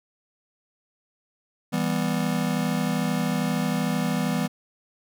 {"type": "chord", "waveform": "square", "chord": "E minor", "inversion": "none", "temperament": "just", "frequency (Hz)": [164.81, 197.78, 247.2], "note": ["E3", "G3", "B3"], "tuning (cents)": [0, 16, 2], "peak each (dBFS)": -28, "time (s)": [1.72, 4.48], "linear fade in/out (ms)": 20, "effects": []}